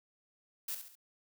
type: noise with echo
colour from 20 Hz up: blue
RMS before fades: -38 dBFS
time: 0.68-0.75 s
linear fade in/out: 5 ms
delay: 68 ms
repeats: 3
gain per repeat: -7 dB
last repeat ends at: 0.954 s
effects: none